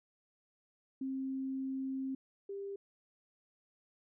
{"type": "tone pair in turn", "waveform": "sine", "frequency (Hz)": [266, 397.2], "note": ["C4", "G4"], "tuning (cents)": [29, 23], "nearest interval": "perfect fifth", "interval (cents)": 694, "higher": "second", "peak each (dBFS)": [-35, -39], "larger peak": "first", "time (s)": [[1.01, 2.15], [2.49, 2.76]], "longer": "first", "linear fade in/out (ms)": 5, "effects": []}